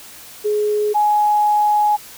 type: tone pair in turn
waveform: sine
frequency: 420 / 837.6 Hz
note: G#4 / G#5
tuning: +19 / +15 cents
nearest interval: octave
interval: 1196 cents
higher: second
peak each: -15 / -12 dBFS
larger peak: second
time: 0.44-0.94 / 0.94-1.97 s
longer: second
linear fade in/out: 20 ms
effects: white hiss -39 dBFS RMS until 2.17 s